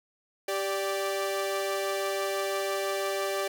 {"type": "tone pair together", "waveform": "sawtooth", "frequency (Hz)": [392, 585], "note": ["G4", "D5"], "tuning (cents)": [0, -7], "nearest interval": "perfect fifth", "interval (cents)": 693, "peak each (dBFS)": -27, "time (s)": [0.48, 3.48], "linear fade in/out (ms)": 5, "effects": []}